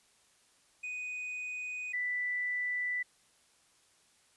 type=tone pair in turn; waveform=triangle / sine; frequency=2489 / 1979.8 Hz; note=D#7 / B6; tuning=0 / +4 cents; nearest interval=major third; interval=396 cents; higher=first; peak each=-35 / -31 dBFS; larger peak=second; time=0.83-1.93 / 1.93-3.03 s; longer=neither; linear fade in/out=10 ms; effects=white hiss -67 dBFS RMS until 4.36 s + resampled to 24000 Hz